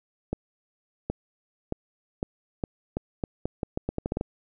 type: accelerating click train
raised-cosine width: 2 ms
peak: -14 dBFS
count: 16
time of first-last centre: 0.33-4.211 s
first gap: 770 ms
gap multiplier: 0.81
effects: none